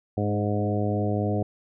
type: harmonic tone with a mistuned harmonic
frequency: 103.83 Hz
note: G#2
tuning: in tune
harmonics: 1 / 2 / 3 / 4 / 5 / 6 / 7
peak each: -26 / -29 / -31 / -32 / -33 / -34 / -34 dBFS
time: 0.17-1.43 s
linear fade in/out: 5 ms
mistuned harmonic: 3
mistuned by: -17 cents
effects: none